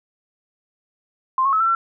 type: tone with pitch steps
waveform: sine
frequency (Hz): 1047 / 1096 / 1292 / 1342 / 1352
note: C6 / C#6 / E6 / E6 / E6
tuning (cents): +1 / -20 / -35 / +31 / +43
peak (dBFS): -15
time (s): 1.38-1.75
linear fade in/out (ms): 2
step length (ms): 74
effects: none